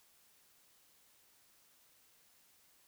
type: silence
effects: white hiss -68 dBFS RMS until 2.87 s